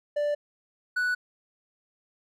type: tone pair in turn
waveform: triangle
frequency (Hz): 587.3 / 1479.9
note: D5 / F#6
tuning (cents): 0 / 0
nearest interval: octave + major third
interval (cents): 1600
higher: second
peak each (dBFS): -22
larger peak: neither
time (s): 0.16-0.35 / 0.96-1.15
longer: neither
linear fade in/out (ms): 10
effects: none